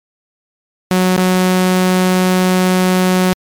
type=tone with dropouts; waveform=sawtooth; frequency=184.1 Hz; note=F#3; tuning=8 cents flat; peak=-6 dBFS; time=0.91-3.33 s; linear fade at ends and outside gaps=0 ms; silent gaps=1.164-1.178 s; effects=MP3 96 kbps